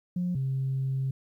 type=tone pair in turn; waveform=sine; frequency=178.3 / 133.57 Hz; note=F3 / C3; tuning=+36 / +36 cents; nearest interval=perfect fourth; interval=500 cents; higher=first; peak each=-25 dBFS; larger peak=neither; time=0.16-0.35 / 0.35-1.11 s; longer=second; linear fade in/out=5 ms; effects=tanh soft clip ceiling -22 dBFS + 11-bit